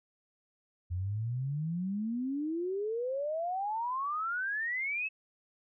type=exponential sweep; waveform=sine; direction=up; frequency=85.8 to 2637 Hz; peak=-31 dBFS; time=0.9-5.09 s; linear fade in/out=20 ms; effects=none